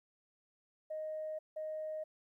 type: tone bursts at uneven times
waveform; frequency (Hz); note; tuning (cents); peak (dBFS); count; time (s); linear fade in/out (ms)
sine; 622.3; D#5; 0; -37; 2; 0.9-1.39 / 1.56-2.04; 10
effects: tanh soft clip ceiling -33 dBFS + 13-bit